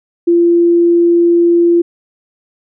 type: tone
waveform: sine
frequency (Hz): 342.9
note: F4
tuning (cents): -32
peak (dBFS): -6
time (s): 0.27-1.82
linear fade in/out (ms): 10
effects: none